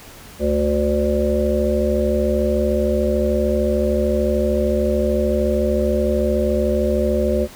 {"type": "harmonic tone with a mistuned harmonic", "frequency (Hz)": 73.42, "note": "D2", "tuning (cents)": 0, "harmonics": [1, 3, 5, 7, 8], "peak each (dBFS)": [-22, -22, -22, -22, -22], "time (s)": [0.39, 7.48], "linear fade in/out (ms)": 50, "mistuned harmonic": 1, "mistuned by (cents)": -62, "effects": ["pink hiss -41 dBFS RMS until 7.55 s"]}